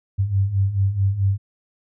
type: beating tone pair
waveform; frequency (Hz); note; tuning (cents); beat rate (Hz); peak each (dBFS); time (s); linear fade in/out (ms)
sine; 95 / 99.6; F#2 / G2; +46 / +28; 4.6; -23 / -18; 0.18-1.38; 20
effects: none